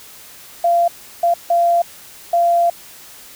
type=tone bursts at uneven times; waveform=sine; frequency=688 Hz; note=F5; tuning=26 cents flat; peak=-11 dBFS; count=4; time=0.64-0.88 / 1.23-1.34 / 1.5-1.82 / 2.33-2.7 s; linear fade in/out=5 ms; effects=white hiss -40 dBFS RMS until 3.35 s